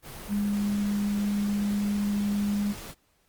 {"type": "tone in noise", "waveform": "sine", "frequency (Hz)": 204.4, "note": "G#3", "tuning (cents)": -27, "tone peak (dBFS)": -24, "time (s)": [0.28, 2.75], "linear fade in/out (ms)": 50, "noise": "pink", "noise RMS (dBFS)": -41, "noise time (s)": [0.02, 2.95], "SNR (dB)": 14, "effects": ["pink hiss -68 dBFS RMS until 3.28 s", "Opus 32 kbps"]}